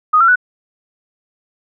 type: tone with pitch steps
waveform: sine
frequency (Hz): 1244.5 / 1357.1 / 1480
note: D#6 / E6 / F#6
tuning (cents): 0 / +50 / 0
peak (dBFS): -7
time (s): 0.13-0.358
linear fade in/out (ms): 10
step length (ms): 76
effects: none